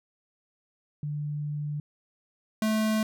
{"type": "tone pair in turn", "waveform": ["sine", "square"], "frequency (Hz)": [147.9, 217.3], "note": ["D3", "A3"], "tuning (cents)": [13, -21], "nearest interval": "perfect fifth", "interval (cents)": 666, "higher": "second", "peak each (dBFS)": [-29, -24], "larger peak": "second", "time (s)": [[1.03, 1.8], [2.62, 3.03]], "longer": "first", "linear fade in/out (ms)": 2, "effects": []}